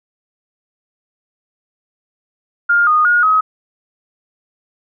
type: tone with pitch steps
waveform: sine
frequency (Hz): 1409 / 1232 / 1436 / 1270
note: F6 / D#6 / F6 / D#6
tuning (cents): +15 / -17 / +48 / +35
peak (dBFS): -9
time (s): 2.69-3.41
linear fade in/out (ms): 10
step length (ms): 180
effects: none